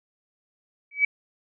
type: tone with exponential growth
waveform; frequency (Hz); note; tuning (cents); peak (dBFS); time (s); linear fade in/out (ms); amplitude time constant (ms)
sine; 2283; D7; -50; -13; 0.91-1.05; 5; 30
effects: none